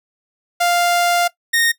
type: tone pair in turn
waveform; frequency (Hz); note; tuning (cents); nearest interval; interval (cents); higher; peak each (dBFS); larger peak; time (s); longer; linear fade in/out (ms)
sawtooth; 698.5 / 1851.9; F5 / A#6; 0 / -12; octave + perfect fourth; 1688; second; -10; neither; 0.6-1.28 / 1.53-1.72; first; 10
effects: noise-tail reverb RT60 0.1 s tail -18 dB re dry